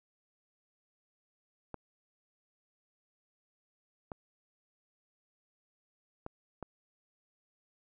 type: clicks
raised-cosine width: 1 ms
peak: -26 dBFS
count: 4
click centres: 1.743 / 4.118 / 6.264 / 6.627 s
effects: none